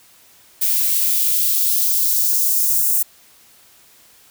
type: noise with high-pass filter sweep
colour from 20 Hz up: violet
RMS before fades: -17 dBFS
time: 0.61-3.03 s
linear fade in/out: 10 ms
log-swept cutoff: 1900 to 7700 Hz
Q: 1.3
effects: white hiss -50 dBFS RMS until 4.3 s